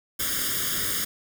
white noise with comb filter, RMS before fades -27 dBFS, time 0.19-1.05 s, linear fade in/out 10 ms, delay 0.59 ms, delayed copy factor +1, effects none

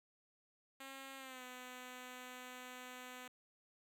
5% pulse tone with pitch glide, 269.7 to 251.6 Hz, C#4 to B3, -47 to +32 cents, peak -38 dBFS, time 0.8-3.28 s, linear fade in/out 5 ms, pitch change -121 cents, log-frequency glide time 1.17-1.43 s, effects none

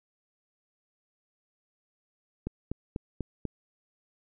click train, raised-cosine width 3 ms, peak -19 dBFS, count 5, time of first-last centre 2.47-3.453 s, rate 4.07 Hz, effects none

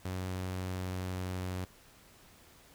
sawtooth tone with pitch glide, 92.5 to 91.86 Hz, F#2 to F#2, 0 to -12 cents, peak -31 dBFS, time 0.05-1.65 s, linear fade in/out 5 ms, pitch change -12 cents, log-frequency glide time 0.5-1.49 s, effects pink hiss -59 dBFS RMS until 2.74 s

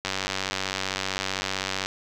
click train, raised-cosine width 0.2 ms, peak -9 dBFS, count 174, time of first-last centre 0.05-1.86 s, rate 95.6 Hz, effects none

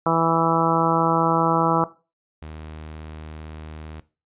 harmonic tone, 164.8 Hz, E3, in tune, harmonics 1 / 2 / 3 / 4 / 5 / 6 / 7 / 8, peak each -25 / -25 / -25 / -25 / -25 / -25 / -25 / -25 dBFS, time 0.06-1.84 s, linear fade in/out 2 ms
sawtooth tone, 77.78 Hz, D#2, in tune, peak -31 dBFS, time 2.42-4 s, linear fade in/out 0 ms
effects noise-tail reverb RT60 0.3 s tail -17 dB re dry + resampled to 8000 Hz

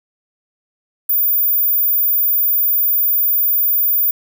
sine tone, 14860 Hz, A#9, 7 cents flat, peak -12 dBFS, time 1.09-4.11 s, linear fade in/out 5 ms, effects none

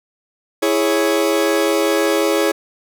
40% pulse chord, C# minor, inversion first, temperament equal, 329.6 / 415.3 / 554.4 Hz, E4 / G#4 / C#5, 0 / 0 / 0 cents, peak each -18 dBFS, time 0.62-2.52 s, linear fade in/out 10 ms, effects none

